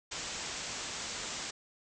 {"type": "low-pass noise", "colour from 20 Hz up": "white", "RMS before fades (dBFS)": -40, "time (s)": [0.11, 1.51], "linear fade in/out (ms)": 10, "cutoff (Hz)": 7900, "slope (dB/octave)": 96, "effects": []}